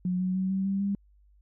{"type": "tone with pitch steps", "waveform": "sine", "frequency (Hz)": [181.3, 184.79, 188.35, 191.97, 195.66, 199.43], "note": ["F#3", "F#3", "F#3", "G3", "G3", "G3"], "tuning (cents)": [-35, -2, 31, -36, -3, 30], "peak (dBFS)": -25, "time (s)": [0.05, 0.95], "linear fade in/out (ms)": 2, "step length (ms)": 150, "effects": ["added 50 Hz sine -57 dBFS peak until 1.41 s"]}